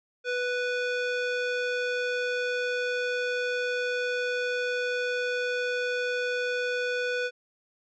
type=tone with band-pass filter; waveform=square; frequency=493.9 Hz; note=B4; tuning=in tune; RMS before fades=-29 dBFS; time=0.24-7.31 s; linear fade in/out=50 ms; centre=1700 Hz; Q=0.7; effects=resampled to 16000 Hz

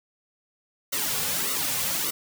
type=noise with flanger; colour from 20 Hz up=white; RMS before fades=-27 dBFS; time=0.92-2.11 s; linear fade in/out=10 ms; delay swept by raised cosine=1.2 to 3.2 ms; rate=1.7 Hz; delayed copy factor=-0.85; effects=none

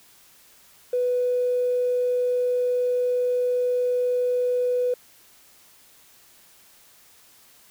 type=tone; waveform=triangle; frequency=495.2 Hz; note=B4; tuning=5 cents sharp; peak=-16 dBFS; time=0.93-4.94 s; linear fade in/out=5 ms; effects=tanh soft clip ceiling -18 dBFS + white hiss -54 dBFS RMS until 7.7 s

